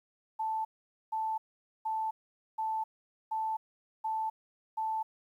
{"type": "tone bursts", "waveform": "sine", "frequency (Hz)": 880, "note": "A5", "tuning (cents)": 0, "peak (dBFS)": -30, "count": 7, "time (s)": [0.39, 5.03], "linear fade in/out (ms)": 10, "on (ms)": 260, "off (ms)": 470, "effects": ["11-bit"]}